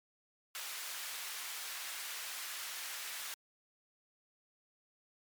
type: high-pass noise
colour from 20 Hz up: pink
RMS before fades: -43 dBFS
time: 0.55-3.34 s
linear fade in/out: 0 ms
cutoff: 1500 Hz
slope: 12 dB/octave
effects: MP3 96 kbps